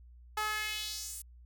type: tone with high-pass filter sweep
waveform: sawtooth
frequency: 426.7 Hz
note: G#4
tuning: 47 cents sharp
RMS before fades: -37 dBFS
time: 0.37-1.22 s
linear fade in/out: 5 ms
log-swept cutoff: 980 to 10000 Hz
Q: 2.1
effects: added 60 Hz sine -52 dBFS peak until 1.45 s